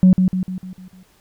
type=tone with echo; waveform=sine; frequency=185 Hz; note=F#3; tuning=in tune; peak=-5 dBFS; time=0.03-0.13 s; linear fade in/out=0 ms; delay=150 ms; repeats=6; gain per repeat=-6 dB; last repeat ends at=1.03 s; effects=tanh soft clip ceiling -4 dBFS + pink hiss -56 dBFS RMS until 1.2 s